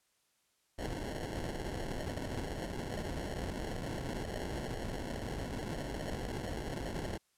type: noise with sample-and-hold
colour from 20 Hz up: pink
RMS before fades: -39 dBFS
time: 0.78-7.18 s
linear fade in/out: 10 ms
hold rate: 1225 Hz
effects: white hiss -75 dBFS RMS until 7.37 s + low-pass 11000 Hz 12 dB/octave